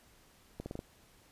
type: accelerating click train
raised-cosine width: 2 ms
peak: -26 dBFS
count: 5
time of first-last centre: 0.6-0.791 s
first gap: 60 ms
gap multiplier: 0.85
effects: pink hiss -63 dBFS RMS until 1.31 s + resampled to 32000 Hz